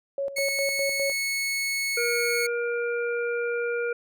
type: tone with tremolo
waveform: sine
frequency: 554.4 Hz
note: C#5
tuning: in tune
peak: -25 dBFS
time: 0.18-1.12 s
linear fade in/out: 2 ms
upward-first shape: square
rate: 4.9 Hz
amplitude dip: 70%
type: tone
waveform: sawtooth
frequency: 2200 Hz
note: C#7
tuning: 14 cents flat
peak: -22 dBFS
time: 0.36-2.47 s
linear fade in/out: 10 ms
type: harmonic tone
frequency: 474.4 Hz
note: A#4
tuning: 30 cents sharp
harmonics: 1 / 3 / 5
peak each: -26 / -31 / -37 dBFS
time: 1.97-3.93 s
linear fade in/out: 5 ms
effects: none